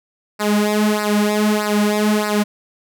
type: tone with flanger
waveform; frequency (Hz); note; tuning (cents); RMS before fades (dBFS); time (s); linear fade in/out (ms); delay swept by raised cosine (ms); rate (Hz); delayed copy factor
sawtooth; 210; G#3; +19; -17; 0.39-2.44; 20; 0.3 to 4.1; 1.6; -0.85
effects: none